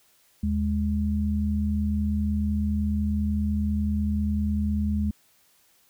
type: tone pair together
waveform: sine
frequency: 77.95 / 208.1 Hz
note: D#2 / G#3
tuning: +4 / +4 cents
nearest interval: octave + perfect fourth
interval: 1700 cents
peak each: -25 dBFS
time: 0.43-5.11 s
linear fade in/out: 5 ms
effects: white hiss -62 dBFS RMS until 5.89 s